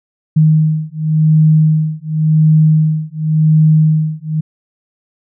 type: beating tone pair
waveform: sine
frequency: 155.56 / 156.47 Hz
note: D#3 / D#3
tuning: 0 / +10 cents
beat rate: 0.91 Hz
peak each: -11 dBFS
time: 0.36-4.41 s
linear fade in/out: 10 ms
effects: none